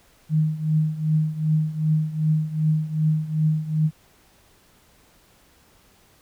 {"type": "tone with tremolo", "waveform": "sine", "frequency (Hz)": 155.56, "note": "D#3", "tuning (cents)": 0, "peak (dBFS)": -15, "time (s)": [0.29, 3.91], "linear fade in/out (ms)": 50, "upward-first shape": "triangle", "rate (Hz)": 2.6, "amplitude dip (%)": 85, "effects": ["pink hiss -57 dBFS RMS until 6.21 s"]}